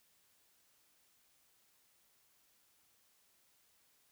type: silence
effects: white hiss -72 dBFS RMS until 4.11 s